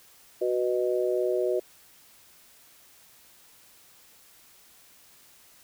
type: harmonic tone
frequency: 123.47 Hz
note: B2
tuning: in tune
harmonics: 3 / 4 / 5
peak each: -26 / -29 / -29 dBFS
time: 0.41-1.6 s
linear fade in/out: 10 ms
effects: white hiss -56 dBFS RMS until 5.63 s